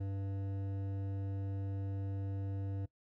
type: tone with hard clipping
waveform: triangle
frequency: 98 Hz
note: G2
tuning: in tune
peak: -38 dBFS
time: 0-2.86 s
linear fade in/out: 10 ms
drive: 15 dB
effects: noise-tail reverb RT60 0.1 s tail -20 dB re dry